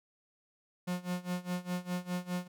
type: tone with tremolo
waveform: 45% pulse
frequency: 179.1 Hz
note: F3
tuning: 44 cents sharp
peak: -31 dBFS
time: 0.87-2.48 s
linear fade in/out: 10 ms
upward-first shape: sine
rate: 4.9 Hz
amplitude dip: 90%
effects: none